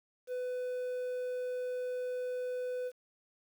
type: tone with quantisation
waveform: triangle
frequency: 500 Hz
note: B4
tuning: 21 cents sharp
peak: -32 dBFS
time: 0.27-2.92 s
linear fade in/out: 50 ms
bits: 10
effects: none